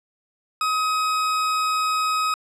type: tone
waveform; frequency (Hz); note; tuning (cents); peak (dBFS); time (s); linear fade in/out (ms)
40% pulse; 1266; D#6; +30; -19; 0.61-2.34; 2
effects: low-pass 9000 Hz 12 dB/octave

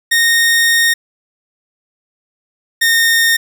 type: tone pair in turn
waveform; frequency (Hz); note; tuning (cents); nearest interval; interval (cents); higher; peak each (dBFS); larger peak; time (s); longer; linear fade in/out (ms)
sawtooth; 1850 / 1837.2; A#6 / A#6; -14 / -26; unison; 12; first; -6; neither; 0.11-0.94 / 2.81-3.37; first; 10
effects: none

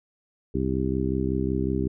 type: harmonic tone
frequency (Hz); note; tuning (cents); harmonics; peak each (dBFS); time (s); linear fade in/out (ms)
65.41; C2; 0; 1 / 2 / 3 / 4 / 5 / 6; -30 / -30 / -30 / -30 / -30 / -30; 0.54-1.88; 10
effects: none

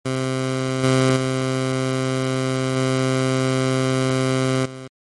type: tone with level steps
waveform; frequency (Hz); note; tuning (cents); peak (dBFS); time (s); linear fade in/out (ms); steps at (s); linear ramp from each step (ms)
15% pulse; 130.81; C3; 0; -14 / -8 / -13 / -11 / -26; 0.05-4.88; 10; 0.83 / 1.16 / 2.76 / 4.65; 10
effects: MP3 48 kbps

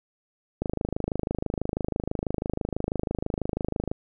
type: click train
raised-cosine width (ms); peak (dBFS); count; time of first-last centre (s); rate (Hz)
2; -13; 87; 0.62-3.915; 26.1
effects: none

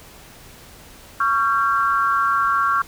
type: tone cluster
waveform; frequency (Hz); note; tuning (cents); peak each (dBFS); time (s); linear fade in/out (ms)
sine; 1116 / 1371 / 1589; C#6 / F6 / G6; +11 / -32 / +23; -19 / -19 / -26; 1.2-2.82; 5
effects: pink hiss -44 dBFS RMS until 2.87 s

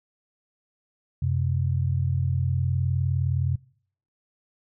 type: tone pair together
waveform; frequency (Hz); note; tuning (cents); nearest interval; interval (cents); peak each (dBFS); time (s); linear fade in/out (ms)
sine; 91.25 / 130.81; F#2 / C3; -24 / 0; tritone; 624; -24; 1.22-3.56; 5
effects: noise-tail reverb RT60 0.6 s tail -24 dB re dry

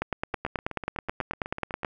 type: two click trains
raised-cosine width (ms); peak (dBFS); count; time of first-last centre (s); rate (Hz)
0.5; -20 / -12; 13 / 18; 0.34-1.833 / 0.02-1.848; 8.04 / 9.3
effects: none

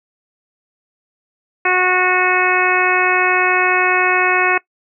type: harmonic tone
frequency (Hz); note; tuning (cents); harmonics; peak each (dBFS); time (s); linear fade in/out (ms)
365.9; F#4; -19; 1 / 2 / 3 / 4 / 5 / 6 / 7; -20 / -20 / -20 / -20 / -20 / -20 / -20; 1.65-4.58; 5
effects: noise-tail reverb RT60 0.1 s tail -21 dB re dry

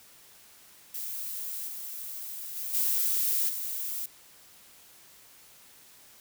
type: noise with level steps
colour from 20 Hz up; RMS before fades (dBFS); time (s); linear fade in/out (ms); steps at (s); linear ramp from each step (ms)
violet; -36 / -39 / -35 / -27 / -34; 0.94-4.06; 5; 1.67 / 2.55 / 2.73 / 3.48; 20
effects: white hiss -55 dBFS RMS until 6.2 s

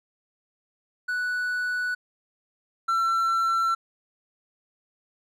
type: tone pair in turn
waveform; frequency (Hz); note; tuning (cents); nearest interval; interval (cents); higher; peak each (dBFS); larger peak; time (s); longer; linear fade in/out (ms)
triangle; 1480 / 1347.6; F#6 / E6; 0 / +38; major second; 162; first; -23 / -19; second; 1.08-1.95 / 2.88-3.75; neither; 10
effects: none

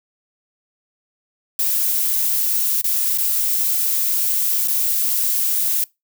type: noise with dropouts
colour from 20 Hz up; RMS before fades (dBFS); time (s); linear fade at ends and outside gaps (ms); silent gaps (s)
violet; -19; 1.59-5.84; 2; 2.814-2.842 / 3.176-3.183 / 4.675-4.682
effects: noise-tail reverb RT60 0.2 s tail -23 dB re dry

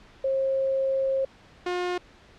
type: tone pair in turn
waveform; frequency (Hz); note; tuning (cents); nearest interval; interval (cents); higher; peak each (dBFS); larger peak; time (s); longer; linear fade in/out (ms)
sine / sawtooth; 536 / 357.7; C5 / F4; +42 / +41; perfect fifth; 701; first; -22; neither; 0.24-1.25 / 1.66-1.98; first; 5
effects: pink hiss -53 dBFS RMS until 2.38 s + low-pass 4000 Hz 12 dB/octave

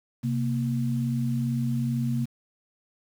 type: tone pair together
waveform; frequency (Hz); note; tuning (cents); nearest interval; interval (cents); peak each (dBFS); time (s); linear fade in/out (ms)
sine; 130.94 / 233.3; C3 / A#3; +2 / +2; minor seventh; 1000; -26 / -27; 0.23-2.26; 20
effects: 8-bit

